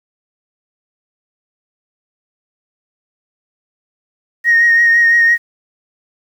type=tone with vibrato; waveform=sine; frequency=1864.7 Hz; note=A#6; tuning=in tune; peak=-6 dBFS; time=4.44-5.38 s; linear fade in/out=50 ms; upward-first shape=triangle; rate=5.9 Hz; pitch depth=28 cents each way; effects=tanh soft clip ceiling -3 dBFS + 7-bit